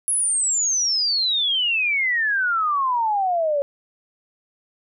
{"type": "exponential sweep", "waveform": "sine", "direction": "down", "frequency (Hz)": [10820, 554.4], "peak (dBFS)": -18, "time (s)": [0.08, 3.62], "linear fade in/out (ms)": 0, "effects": []}